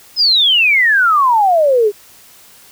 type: exponential sweep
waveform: sine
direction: down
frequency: 5200 to 396.9 Hz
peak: -8 dBFS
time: 0.16-1.92 s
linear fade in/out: 50 ms
effects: white hiss -43 dBFS RMS until 2.71 s